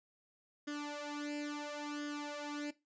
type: tone with flanger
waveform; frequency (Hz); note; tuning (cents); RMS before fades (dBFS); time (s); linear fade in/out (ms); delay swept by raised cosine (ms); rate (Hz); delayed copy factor
sawtooth; 293.7; D4; 0; -41; 0.67-2.71; 10; 0.6 to 3; 0.73; +0.85
effects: noise-tail reverb RT60 0.2 s tail -17 dB re dry + resampled to 16000 Hz